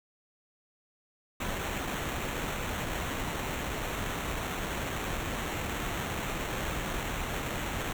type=noise with sample-and-hold; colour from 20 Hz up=pink; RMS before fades=-34 dBFS; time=1.4-7.93 s; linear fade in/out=5 ms; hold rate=4900 Hz; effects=none